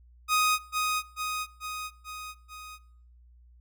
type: tone with echo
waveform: sawtooth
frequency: 1249 Hz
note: D#6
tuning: 6 cents sharp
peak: -18 dBFS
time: 0.28-0.59 s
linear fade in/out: 50 ms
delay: 440 ms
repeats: 5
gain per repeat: -4 dB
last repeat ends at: 2.79 s
effects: noise-tail reverb RT60 0.6 s tail -20 dB re dry + added 60 Hz sine -53 dBFS peak until 3.6 s